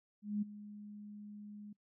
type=tone with ADSR envelope; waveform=sine; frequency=207.7 Hz; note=G#3; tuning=in tune; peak=-31 dBFS; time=0.22-1.73 s; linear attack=200 ms; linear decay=14 ms; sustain=-16 dB; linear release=6 ms; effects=noise-tail reverb RT60 0.1 s tail -22 dB re dry